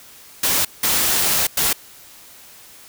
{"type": "noise bursts at uneven times", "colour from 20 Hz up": "white", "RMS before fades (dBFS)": -18, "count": 3, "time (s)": [[0.43, 0.65], [0.83, 1.47], [1.57, 1.73]], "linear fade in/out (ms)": 5, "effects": ["white hiss -44 dBFS RMS until 2.88 s"]}